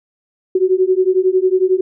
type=beating tone pair; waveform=sine; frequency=367.4 / 378.4 Hz; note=F#4 / F#4; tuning=-12 / +39 cents; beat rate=11 Hz; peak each=-14 dBFS; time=0.55-1.81 s; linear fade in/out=5 ms; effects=none